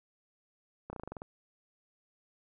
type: slowing click train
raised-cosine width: 1 ms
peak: -27 dBFS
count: 9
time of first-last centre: 0.9-1.219 s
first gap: 30 ms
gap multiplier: 1.08
effects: none